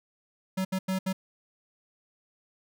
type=tone bursts at uneven times; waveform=square; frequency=188.8 Hz; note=F#3; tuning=35 cents sharp; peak=-27 dBFS; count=4; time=0.57-0.65 / 0.72-0.79 / 0.88-0.99 / 1.06-1.13 s; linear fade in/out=10 ms; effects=none